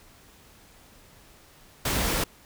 pink noise, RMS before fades -26 dBFS, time 1.85-2.24 s, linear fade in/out 5 ms, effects pink hiss -54 dBFS RMS until 2.45 s

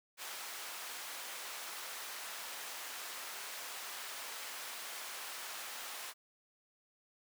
pink high-pass noise, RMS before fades -45 dBFS, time 0.17-6.14 s, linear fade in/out 50 ms, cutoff 900 Hz, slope 12 dB/octave, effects none

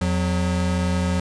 square tone pair together, 85.2 / 181.37 Hz, F2 / F#3, -42 / -34 cents, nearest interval octave + minor second, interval 1308 cents, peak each -23 dBFS, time 0.01-1.2 s, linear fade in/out 5 ms, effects resampled to 22050 Hz

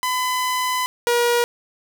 sawtooth tone pair in turn, 1008 / 478.1 Hz, B5 / A#4, +35 / +44 cents, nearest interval octave + minor second, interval 1291 cents, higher first, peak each -16 / -12 dBFS, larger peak second, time 0.03-0.86 / 1.07-1.44 s, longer first, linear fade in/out 0 ms, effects none

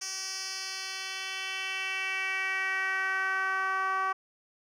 10% pulse tone with band-pass filter sweep, 381.5 Hz, G4, 47 cents flat, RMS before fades -32 dBFS, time 0.01-4.13 s, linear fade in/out 10 ms, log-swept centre 5900 to 1100 Hz, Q 2.7, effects none

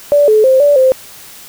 sine tone with pitch steps, 580 / 430.9 / 524 / 579 / 521 Hz, D5 / A4 / C5 / D5 / C5, -22 / -36 / +2 / -25 / -7 cents, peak -5 dBFS, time 0.12-0.92 s, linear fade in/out 0 ms, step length 160 ms, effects white hiss -35 dBFS RMS until 1.48 s

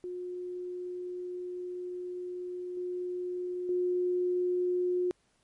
sine tone with level steps, 359.5 Hz, F#4, 50 cents flat, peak -35 / -32 / -26 dBFS, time 0.04-5.11 s, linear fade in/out 0 ms, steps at 2.77 / 3.69 s, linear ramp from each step 2 ms, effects pink hiss -71 dBFS RMS until 5.43 s + MP3 48 kbps

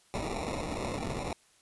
violet noise with sample-and-hold, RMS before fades -35 dBFS, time 0.14-1.33 s, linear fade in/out 0 ms, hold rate 1575 Hz, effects white hiss -64 dBFS RMS until 1.61 s + resampled to 24000 Hz

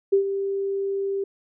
sine tone with ADSR envelope, 393.6 Hz, G4, 7 cents sharp, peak -13 dBFS, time 0.12-1.24 s, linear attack 13 ms, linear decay 100 ms, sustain -10 dB, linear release 5 ms, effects none

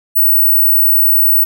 sine tone, 15870 Hz, B9, 7 cents sharp, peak -7 dBFS, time 0.15-1.45 s, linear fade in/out 20 ms, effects none

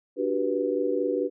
sine chord, G major seventh, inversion second, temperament just, 294 / 367.5 / 392 / 490 Hz, D4 / F#4 / G4 / B4, +2 / -12 / 0 / -14 cents, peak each -30 / -30 / -29 / -27 dBFS, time 0.16-1.3 s, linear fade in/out 50 ms, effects none

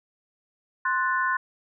sine chord, F# diminished, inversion second, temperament equal, 1046.5 / 1480 / 1760 Hz, C6 / F#6 / A6, 0 / 0 / 0 cents, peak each -25 / -26 / -29 dBFS, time 0.85-1.37 s, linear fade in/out 5 ms, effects none

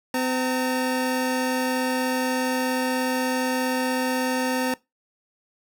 25% pulse tone pair together, 255.6 / 913 Hz, C4 / A#5, -40 / -36 cents, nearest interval octave + minor seventh, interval 2204 cents, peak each -20 / -24 dBFS, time 0.14-4.74 s, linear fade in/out 2 ms, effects noise-tail reverb RT60 0.2 s tail -21 dB re dry

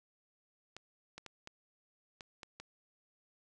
clicks, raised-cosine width 0.2 ms, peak -29 dBFS, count 7, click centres 0.766 / 1.18 / 1.263 / 1.474 / 2.208 / 2.432 / 2.6 s, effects resampled to 24000 Hz + 10-bit

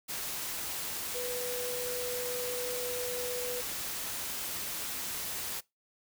sine tone in noise, 493.9 Hz, B4, in tune, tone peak -35 dBFS, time 1.14-3.62 s, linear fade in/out 20 ms, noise white, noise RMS -37 dBFS, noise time 0.08-5.61 s, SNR -1 dB, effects noise-tail reverb RT60 0.2 s tail -22 dB re dry

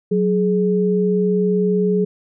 sine tone pair together, 184.8 / 420.4 Hz, F#3 / G#4, -2 / +21 cents, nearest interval octave + major second, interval 1423 cents, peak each -17 dBFS, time 0.11-2.05 s, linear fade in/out 10 ms, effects none

